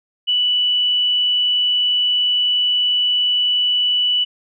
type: tone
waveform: sine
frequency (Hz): 2963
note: F#7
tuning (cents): +2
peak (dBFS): -14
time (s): 0.27-4.25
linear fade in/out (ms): 20
effects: none